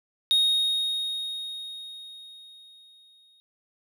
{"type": "tone with exponential decay", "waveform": "triangle", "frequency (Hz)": 3731, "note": "A#7", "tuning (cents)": 1, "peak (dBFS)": -16, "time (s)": [0.31, 3.4], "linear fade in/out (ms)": 0, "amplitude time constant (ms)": 670, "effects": []}